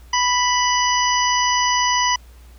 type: harmonic tone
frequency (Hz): 987.8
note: B5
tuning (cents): 0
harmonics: 1 / 2 / 3 / 5 / 6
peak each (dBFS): -18 / -23 / -24 / -26 / -24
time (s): 0.13-2.16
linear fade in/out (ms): 5
effects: added 60 Hz sine -41 dBFS peak until 2.58 s + pink hiss -53 dBFS RMS until 2.58 s